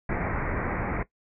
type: low-pass noise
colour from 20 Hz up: pink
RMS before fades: -29 dBFS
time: 0.09-1.03 s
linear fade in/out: 5 ms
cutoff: 2300 Hz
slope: 96 dB/octave
effects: noise-tail reverb RT60 0.1 s tail -17 dB re dry